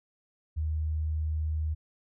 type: tone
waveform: sine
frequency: 77.78 Hz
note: D#2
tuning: in tune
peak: -27 dBFS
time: 0.56-1.75 s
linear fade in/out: 20 ms
effects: none